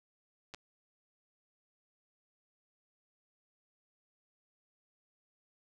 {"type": "clicks", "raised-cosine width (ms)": 0.2, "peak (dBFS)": -28, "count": 2, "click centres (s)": [0.539, 0.546], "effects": []}